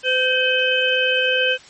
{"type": "harmonic tone with a mistuned harmonic", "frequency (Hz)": 511, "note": "C5", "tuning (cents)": -41, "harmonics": [1, 3, 5, 6], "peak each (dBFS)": [-21, -21, -21, -21], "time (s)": [0.03, 1.58], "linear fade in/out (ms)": 50, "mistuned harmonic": 3, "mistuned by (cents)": 28, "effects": ["white hiss -45 dBFS RMS until 1.69 s", "MP3 32 kbps"]}